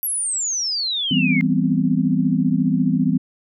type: exponential sweep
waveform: sine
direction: down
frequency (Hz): 11810 to 2093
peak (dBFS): -20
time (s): 0.03-1.41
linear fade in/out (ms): 0
type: chord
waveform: sine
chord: C major seventh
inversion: first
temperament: equal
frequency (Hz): 164.81 / 196 / 246.9 / 261.6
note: E3 / G3 / B3 / C4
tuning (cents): 0 / 0 / 0 / 0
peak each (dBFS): -21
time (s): 1.11-3.18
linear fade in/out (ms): 5
effects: none